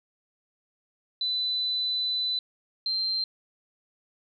sine tone pair in turn, 4000 / 4144 Hz, B7 / C8, +21 / -17 cents, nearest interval minor second, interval 62 cents, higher second, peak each -25 / -25 dBFS, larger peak neither, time 1.21-2.39 / 2.86-3.24 s, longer first, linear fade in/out 2 ms, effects none

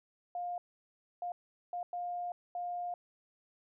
sine tone bursts at uneven times, 707 Hz, F5, 21 cents sharp, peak -35 dBFS, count 5, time 0.35-0.58 / 1.22-1.32 / 1.73-1.83 / 1.93-2.32 / 2.55-2.94 s, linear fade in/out 2 ms, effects none

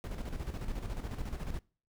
brown noise with tremolo, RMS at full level -36 dBFS, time 0.04-1.59 s, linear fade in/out 0 ms, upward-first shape square, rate 14 Hz, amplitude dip 55%, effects noise-tail reverb RT60 0.4 s tail -24 dB re dry

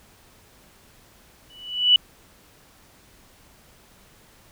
sine tone with exponential growth, 2960 Hz, F#7, in tune, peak -9 dBFS, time 1.5-1.96 s, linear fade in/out 2 ms, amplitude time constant 100 ms, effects pink hiss -54 dBFS RMS until 4.51 s

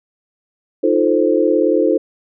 sine chord, F dominant seventh, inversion third, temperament equal, 311.1 / 349.2 / 440 / 523.3 Hz, Eb4 / F4 / A4 / C5, 0 / 0 / 0 / 0 cents, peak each -17 dBFS, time 0.83-1.98 s, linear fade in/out 10 ms, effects none

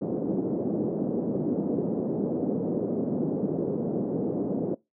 pink band-pass noise, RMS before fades -28 dBFS, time 0.01-4.75 s, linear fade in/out 10 ms, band 180 to 480 Hz, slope 24 dB/octave, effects noise-tail reverb RT60 0.2 s tail -22 dB re dry

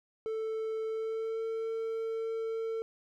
triangle tone with pitch glide, 441.7 to 449.7 Hz, A4 to A4, +7 to +38 cents, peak -30 dBFS, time 0.26-2.82 s, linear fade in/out 0 ms, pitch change +31 cents, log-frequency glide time 0.86-1.47 s, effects none

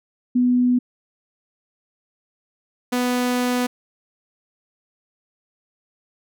sine / sawtooth tone pair in turn, 247.6 / 247.6 Hz, B3 / B3, +5 / +5 cents, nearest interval unison, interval 0 cents, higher neither, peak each -14 / -15 dBFS, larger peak first, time 0.35-0.79 / 2.92-3.67 s, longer second, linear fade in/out 10 ms, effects none

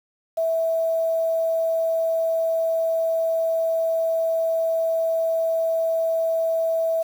sine tone with quantisation, 655 Hz, E5, 11 cents flat, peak -19 dBFS, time 0.37-7.03 s, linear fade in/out 10 ms, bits 7, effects none

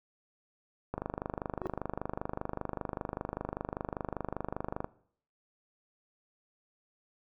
click train, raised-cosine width 1 ms, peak -20 dBFS, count 99, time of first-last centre 0.94-4.844 s, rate 25.1 Hz
triangle tone with exponential growth, 370 Hz, F#4, in tune, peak -27 dBFS, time 1.59-1.67 s, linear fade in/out 0 ms, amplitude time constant 17 ms
effects noise-tail reverb RT60 0.6 s tail -19 dB re dry

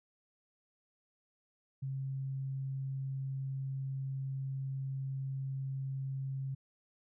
sine tone, 134.7 Hz, C#3, 49 cents flat, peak -35 dBFS, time 1.82-6.55 s, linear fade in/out 10 ms, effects none

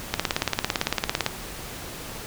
click train, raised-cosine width 0.2 ms, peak -4 dBFS, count 21, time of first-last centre 0.14-1.264 s, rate 17.8 Hz, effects pink hiss -37 dBFS RMS until 2.26 s

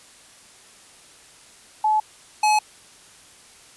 sine / square tone pair in turn, 860 / 850.6 Hz, A5 / G#5, -40 / +41 cents, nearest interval unison, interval 19 cents, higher first, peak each -16 dBFS, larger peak neither, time 1.84-2 / 2.43-2.59 s, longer neither, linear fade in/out 5 ms, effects white hiss -49 dBFS RMS until 3.76 s + resampled to 24000 Hz

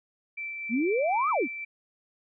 sine tone with tremolo, 2333 Hz, D7, 12 cents flat, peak -32 dBFS, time 0.37-1.65 s, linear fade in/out 10 ms, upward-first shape sine, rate 4 Hz, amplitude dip 25%
sine exponential two-way sweep, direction up then down, 211.5 to 1318.5 to 211.5 Hz, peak -23 dBFS, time 0.69-1.48 s, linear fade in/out 50 ms, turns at 1.3 s
effects none

